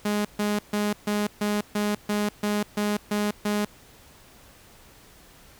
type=tone bursts; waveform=sawtooth; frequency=207.7 Hz; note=G#3; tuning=in tune; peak=-19 dBFS; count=11; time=0.05-3.65 s; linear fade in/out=5 ms; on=200 ms; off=140 ms; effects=pink hiss -52 dBFS RMS until 5.59 s